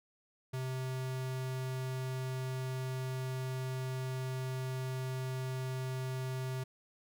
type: tone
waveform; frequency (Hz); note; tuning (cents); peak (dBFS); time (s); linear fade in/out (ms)
square; 129.9; C3; -12; -36; 0.53-6.64; 10
effects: none